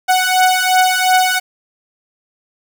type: beating tone pair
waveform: sawtooth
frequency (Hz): 740 / 742.8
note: F#5 / F#5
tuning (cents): 0 / +7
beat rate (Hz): 2.8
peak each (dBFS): -10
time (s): 0.08-1.4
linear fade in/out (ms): 20
effects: 7-bit